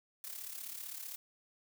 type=noise with amplitude modulation; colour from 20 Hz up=blue; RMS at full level=-42 dBFS; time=0.24-1.16 s; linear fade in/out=0 ms; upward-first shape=sine; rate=35.6 Hz; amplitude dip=65%; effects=none